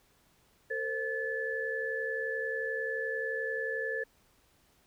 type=tone cluster; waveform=sine; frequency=452.6 / 524 / 1731 Hz; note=A4 / C5 / A6; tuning=+49 / +2 / -29 cents; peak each=-36 / -38 / -34 dBFS; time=0.7-4.04 s; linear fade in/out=10 ms; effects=pink hiss -67 dBFS RMS until 4.86 s